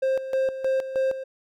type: tone with tremolo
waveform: triangle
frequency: 529 Hz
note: C5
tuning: 19 cents sharp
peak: -18 dBFS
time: 0.02-1.24 s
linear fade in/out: 10 ms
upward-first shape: square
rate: 3.2 Hz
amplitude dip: 70%
effects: none